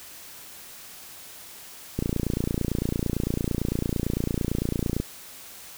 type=click train; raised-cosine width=3 ms; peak=-12 dBFS; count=88; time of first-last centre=1.99-5 s; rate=28.9 Hz; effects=white hiss -44 dBFS RMS until 5.77 s